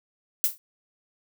violet noise with exponential decay, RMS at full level -18 dBFS, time 0.44-0.58 s, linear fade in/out 0 ms, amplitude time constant 30 ms, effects none

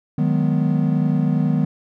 triangle chord, G# minor seventh, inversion second, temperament equal, 155.56 / 185 / 207.7 / 246.9 Hz, D#3 / F#3 / G#3 / B3, 0 / 0 / 0 / 0 cents, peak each -17 / -21 / -22 / -20 dBFS, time 0.18-1.65 s, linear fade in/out 5 ms, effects none

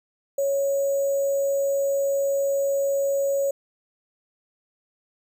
sine tone with sample-and-hold, 554.4 Hz, C#5, in tune, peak -20 dBFS, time 0.38-3.51 s, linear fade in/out 5 ms, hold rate 7350 Hz, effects none

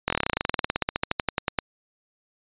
slowing click train, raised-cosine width 0.3 ms, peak -6 dBFS, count 29, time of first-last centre 0.08-1.588 s, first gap 22 ms, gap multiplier 1.06, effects resampled to 8000 Hz

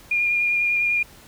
sine tone with vibrato, 2418 Hz, D7, 50 cents sharp, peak -18 dBFS, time 0.11-1.03 s, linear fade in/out 5 ms, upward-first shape sine, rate 10 Hz, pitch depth 14 cents each way, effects pink hiss -48 dBFS RMS until 1.27 s

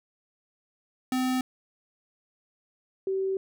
square / sine tone pair in turn, 256.3 / 384 Hz, C4 / G4, -36 / -36 cents, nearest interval perfect fifth, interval 700 cents, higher second, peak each -25 dBFS, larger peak neither, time 1.12-1.41 / 3.07-3.37 s, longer second, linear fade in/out 2 ms, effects none

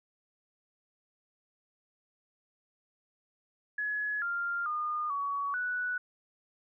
sine tone with pitch steps, 1692 / 1395 / 1218 / 1127 / 1479 Hz, G#6 / F6 / D#6 / C#6 / F#6, +32 / -2 / -37 / +28 / -1 cents, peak -30 dBFS, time 3.78-5.98 s, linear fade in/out 5 ms, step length 440 ms, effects none

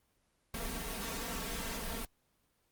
pink noise with comb filter, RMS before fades -39 dBFS, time 0.54-2.05 s, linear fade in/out 2 ms, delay 4.4 ms, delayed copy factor +0.8, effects pink hiss -75 dBFS RMS until 2.71 s + Opus 24 kbps

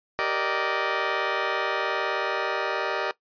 15% pulse chord, Eb major seventh, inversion first, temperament just, 388.9 / 466.7 / 583.4 / 622.3 Hz, G4 / Bb4 / D5 / Eb5, -14 / +2 / -12 / 0 cents, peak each -24 dBFS, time 0.19-3.11 s, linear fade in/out 0 ms, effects noise-tail reverb RT60 0.1 s tail -18 dB re dry + resampled to 11025 Hz

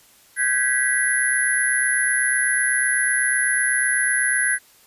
sine tone cluster, 1534 / 1662 / 1958 / 10930 Hz, G6 / G#6 / B6 / F9, -38 / +1 / -15 / -38 cents, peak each -23 dBFS, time 0.36-4.59 s, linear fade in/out 50 ms, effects white hiss -53 dBFS RMS until 4.86 s + resampled to 32000 Hz

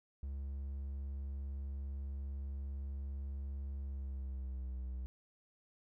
triangle tone with pitch glide, 68.8 to 63.46 Hz, C#2 to B1, -12 to +48 cents, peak -37 dBFS, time 0.23-5.06 s, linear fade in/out 0 ms, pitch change -140 cents, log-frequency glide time 3.82-4.77 s, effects none

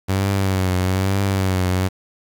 sawtooth tone with vibrato, 95 Hz, F#2, 46 cents sharp, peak -13 dBFS, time 0.08-1.89 s, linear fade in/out 20 ms, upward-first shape triangle, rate 1.1 Hz, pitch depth 75 cents each way, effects 7-bit

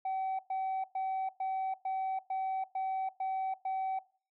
sine tone bursts, 763 Hz, G5, 47 cents flat, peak -29 dBFS, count 9, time 0.05-3.99 s, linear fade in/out 5 ms, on 340 ms, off 110 ms, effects noise-tail reverb RT60 0.4 s tail -21 dB re dry + tanh soft clip ceiling -30 dBFS

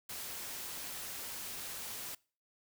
white noise, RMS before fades -43 dBFS, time 0.09-2.15 s, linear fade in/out 5 ms, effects noise-tail reverb RT60 0.4 s tail -24 dB re dry

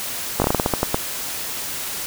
slowing click train, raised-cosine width 1 ms, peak -3 dBFS, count 11, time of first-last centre 0.4-0.944 s, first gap 19 ms, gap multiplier 1.22, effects white hiss -28 dBFS RMS until 2.06 s

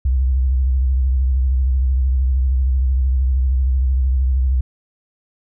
sine tone with vibrato, 64.8 Hz, C2, 16 cents flat, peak -13 dBFS, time 0.05-4.61 s, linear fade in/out 5 ms, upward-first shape sine, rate 13 Hz, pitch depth 85 cents each way, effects none

